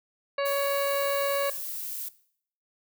harmonic tone, 560 Hz, C#5, 18 cents sharp, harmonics 1 / 2 / 3 / 4 / 5 / 7 / 8, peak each -26 / -32 / -36 / -38 / -40 / -43 / -44 dBFS, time 0.38-1.5 s, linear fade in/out 5 ms
violet noise, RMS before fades -35 dBFS, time 0.45-2.09 s, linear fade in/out 10 ms
effects noise-tail reverb RT60 0.6 s tail -18 dB re dry

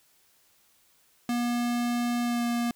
square tone with pitch glide, 240 to 237.5 Hz, B3 to A#3, -49 to +33 cents, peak -26 dBFS, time 1.29-2.71 s, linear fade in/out 2 ms, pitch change -18 cents, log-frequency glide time 2.23-2.44 s, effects white hiss -64 dBFS RMS until 2.75 s

